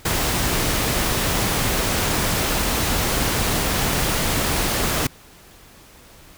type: noise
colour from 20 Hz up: pink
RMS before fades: -21 dBFS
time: 0.05-5.07 s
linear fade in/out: 5 ms
effects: pink hiss -47 dBFS RMS until 6.37 s